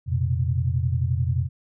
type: chord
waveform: sine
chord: F suspended fourth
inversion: none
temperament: equal with one note detuned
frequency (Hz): 87.31 / 119.54 / 130.81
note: F2 / Bb2 / C3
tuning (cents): 0 / +44 / 0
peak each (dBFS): -24 / -25 / -25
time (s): 0.06-1.49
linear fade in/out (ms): 50
effects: none